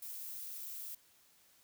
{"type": "noise", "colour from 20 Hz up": "violet", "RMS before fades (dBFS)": -45, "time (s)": [0.02, 0.95], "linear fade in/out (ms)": 5, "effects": ["white hiss -67 dBFS RMS until 1.63 s"]}